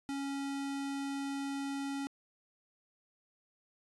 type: tone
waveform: square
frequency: 277.2 Hz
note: C#4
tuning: in tune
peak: -36 dBFS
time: 0.09-2.07 s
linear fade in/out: 0 ms
effects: resampled to 24000 Hz